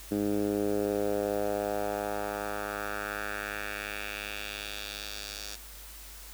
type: tone with band-pass filter sweep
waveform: 10% pulse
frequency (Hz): 102.7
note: G#2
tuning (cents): -19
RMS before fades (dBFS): -33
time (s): 0.11-5.56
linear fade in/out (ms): 10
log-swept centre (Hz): 290 to 5400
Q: 1.8
effects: added 50 Hz sine -48 dBFS peak until 6.33 s + white hiss -48 dBFS RMS until 6.33 s